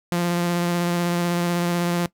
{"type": "tone with vibrato", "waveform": "sawtooth", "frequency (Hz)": 173.7, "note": "F3", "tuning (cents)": -9, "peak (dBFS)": -16, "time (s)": [0.12, 2.06], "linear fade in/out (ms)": 0, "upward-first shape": "square", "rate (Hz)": 16, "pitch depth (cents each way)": 12, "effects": ["noise-tail reverb RT60 0.1 s tail -19 dB re dry"]}